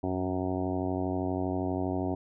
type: harmonic tone with a mistuned harmonic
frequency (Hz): 92.5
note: F#2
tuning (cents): 0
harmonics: 1 / 2 / 3 / 4 / 5 / 6 / 7 / 8 / 9 / 10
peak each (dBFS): -35 / -38 / -32 / -35 / -43 / -44 / -38 / -39 / -46 / -46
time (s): 0.03-2.15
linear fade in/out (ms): 5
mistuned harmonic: 1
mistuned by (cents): -42
effects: none